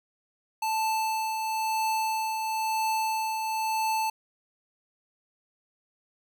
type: tone with tremolo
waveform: square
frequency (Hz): 880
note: A5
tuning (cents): 0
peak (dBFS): -25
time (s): 0.62-4.1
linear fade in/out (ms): 5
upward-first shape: triangle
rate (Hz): 0.99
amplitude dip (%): 40
effects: none